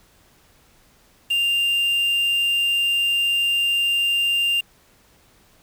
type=tone with quantisation; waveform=triangle; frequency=2793 Hz; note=F7; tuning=1 cent flat; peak=-16 dBFS; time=1.3-4.61 s; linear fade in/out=10 ms; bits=6; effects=pink hiss -56 dBFS RMS until 5.62 s